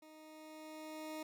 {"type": "tone with level ramp", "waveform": "20% pulse", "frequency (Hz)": 311.1, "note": "D#4", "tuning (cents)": 0, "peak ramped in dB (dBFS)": [-52, -37], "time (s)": [0.02, 1.23], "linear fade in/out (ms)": 5, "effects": []}